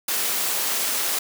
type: high-pass noise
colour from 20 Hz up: white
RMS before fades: -24 dBFS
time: 0.08-1.19 s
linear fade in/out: 5 ms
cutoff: 280 Hz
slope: 12 dB/octave
effects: none